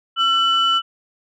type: tone pair together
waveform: sine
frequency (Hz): 1347.4 / 2985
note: E6 / F#7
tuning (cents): +38 / +15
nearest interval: octave + major second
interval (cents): 1377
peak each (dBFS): -16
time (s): 0.16-0.82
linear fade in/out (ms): 50
effects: tanh soft clip ceiling -8 dBFS